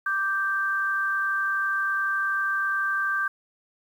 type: tone pair together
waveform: sine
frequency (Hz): 1174.7 / 1568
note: D6 / G6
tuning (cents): 0 / 0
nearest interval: perfect fourth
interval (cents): 500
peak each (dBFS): -28 / -24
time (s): 0.06-3.28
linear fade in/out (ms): 5
effects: 9-bit